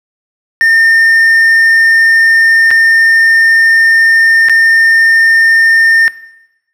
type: tone with dropouts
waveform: triangle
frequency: 1814 Hz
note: A#6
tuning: 48 cents flat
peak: -3 dBFS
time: 0.61-6.08 s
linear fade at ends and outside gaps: 0 ms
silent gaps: 2.706-2.712 / 4.486-4.496 s
effects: noise-tail reverb RT60 0.9 s tail -17 dB re dry